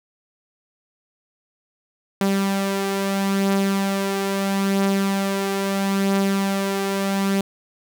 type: beating tone pair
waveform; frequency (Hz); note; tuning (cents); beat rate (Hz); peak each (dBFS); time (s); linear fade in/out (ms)
sawtooth; 196 / 196.76; G3 / G3; 0 / +7; 0.76; -16 / -23; 2.21-7.41; 2
effects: none